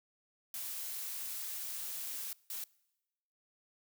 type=noise bursts at uneven times; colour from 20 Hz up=blue; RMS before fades=-41 dBFS; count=2; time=0.54-2.33 / 2.5-2.64 s; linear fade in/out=2 ms; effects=noise-tail reverb RT60 1.0 s tail -24 dB re dry